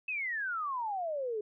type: exponential sweep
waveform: sine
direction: down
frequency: 2637 to 410 Hz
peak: -32 dBFS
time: 0.08-1.41 s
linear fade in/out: 5 ms
effects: none